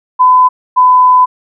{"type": "tone pair in turn", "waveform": "sine", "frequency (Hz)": [1009, 1005.2], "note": ["B5", "B5"], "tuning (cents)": [37, 30], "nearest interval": "unison", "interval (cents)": 7, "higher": "first", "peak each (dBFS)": -3, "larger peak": "neither", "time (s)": [[0.19, 0.49], [0.76, 1.26]], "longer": "second", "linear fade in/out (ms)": 20, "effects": []}